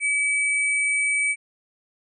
sine tone pair together, 2287 / 8610 Hz, D7 / C9, -47 / +49 cents, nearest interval octave + major seventh, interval 2296 cents, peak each -20 / -28 dBFS, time 0-1.36 s, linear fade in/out 50 ms, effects none

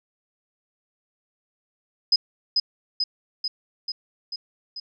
sine tone with echo, 5030 Hz, D#8, 18 cents sharp, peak -14 dBFS, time 2.12-2.16 s, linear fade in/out 5 ms, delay 440 ms, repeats 6, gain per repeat -3 dB, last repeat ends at 4.8 s, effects none

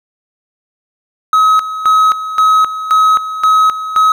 triangle tone with tremolo, 1276 Hz, D#6, 43 cents sharp, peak -4 dBFS, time 1.33-4.12 s, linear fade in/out 2 ms, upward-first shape square, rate 1.9 Hz, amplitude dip 75%, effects none

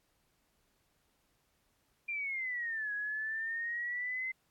sine exponential two-way sweep, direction down then up, 2400 to 1661.2 to 2068 Hz, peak -34 dBFS, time 2.08-4.32 s, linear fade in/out 10 ms, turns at 2.93 s, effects pink hiss -75 dBFS RMS until 4.5 s + AAC 64 kbps

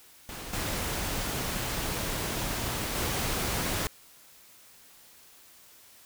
pink noise with level steps, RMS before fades -40 / -32 / -30 dBFS, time 0.29-3.87 s, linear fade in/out 0 ms, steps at 0.53 / 2.95 s, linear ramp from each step 2 ms, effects white hiss -55 dBFS RMS until 6.05 s

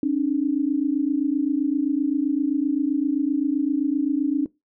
sine tone pair together, 273.7 / 301.4 Hz, C#4 / D4, -22 / +45 cents, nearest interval major second, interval 167 cents, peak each -22 dBFS, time 0.03-4.46 s, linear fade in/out 2 ms, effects noise-tail reverb RT60 0.2 s tail -20 dB re dry

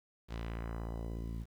sawtooth tone with low-pass filter sweep, 56.8 Hz, A#1, 44 cents flat, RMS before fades -40 dBFS, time 0.28-1.46 s, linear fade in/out 50 ms, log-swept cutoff 5100 to 180 Hz, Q 1.2, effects 10-bit

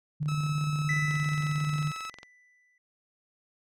sine tone with tremolo, 150 Hz, D3, 37 cents sharp, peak -25 dBFS, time 0.2-1.92 s, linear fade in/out 20 ms, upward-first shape square, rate 17 Hz, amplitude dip 35%
sawtooth tone, 1300 Hz, E6, 24 cents flat, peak -32 dBFS, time 0.28-2.1 s, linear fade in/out 5 ms
triangle tone with exponential decay, 1986 Hz, B6, 9 cents sharp, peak -25 dBFS, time 0.89-2.78 s, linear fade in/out 2 ms, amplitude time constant 410 ms
click train, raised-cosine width 0.2 ms, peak -27 dBFS, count 26, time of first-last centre 1.11-2.231 s, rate 22.3 Hz
effects low-pass 9000 Hz 12 dB/octave

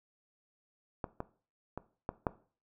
clicks, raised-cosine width 1 ms, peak -21 / -22 / -24 / -20 / -15 dBFS, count 5, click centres 1.042 / 1.204 / 1.776 / 2.091 / 2.268 s, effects noise-tail reverb RT60 0.4 s tail -17 dB re dry

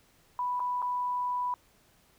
sine tone with dropouts, 988 Hz, B5, in tune, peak -28 dBFS, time 0.39-1.54 s, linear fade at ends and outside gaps 1 ms, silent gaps 0.596-0.602 / 0.819-0.825 s, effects pink hiss -64 dBFS RMS until 2.18 s

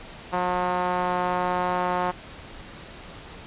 sawtooth tone with band-pass filter, 179.9 Hz, F#3, 48 cents flat, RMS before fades -25 dBFS, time 0.32-2.12 s, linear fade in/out 20 ms, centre 910 Hz, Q 2, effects pink hiss -42 dBFS RMS until 3.46 s + resampled to 8000 Hz

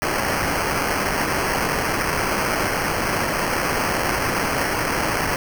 white noise with sample-and-hold, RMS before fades -22 dBFS, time 0.02-5.36 s, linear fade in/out 0 ms, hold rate 3675 Hz, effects none

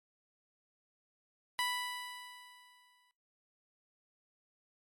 15% pulse tone with exponential decay, 987.8 Hz, B5, in tune, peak -24 dBFS, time 1.59-3.11 s, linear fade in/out 0 ms, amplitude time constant 330 ms, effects noise-tail reverb RT60 0.4 s tail -21 dB re dry + MP3 64 kbps

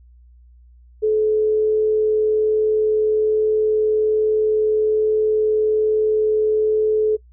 sine tone with amplitude modulation, 430.3 Hz, A4, 39 cents flat, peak -13 dBFS, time 1.02-7.17 s, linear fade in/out 20 ms, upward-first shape sine, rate 80 Hz, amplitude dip 25%, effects noise-tail reverb RT60 0.1 s tail -23 dB re dry + added 60 Hz sine -45 dBFS peak until 7.32 s

